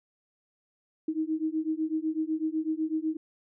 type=beating tone pair; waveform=sine; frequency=311.5 / 319.5 Hz; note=D#4 / D#4; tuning=+2 / +46 cents; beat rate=8 Hz; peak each=-30 dBFS; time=1.08-3.17 s; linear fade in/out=5 ms; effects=none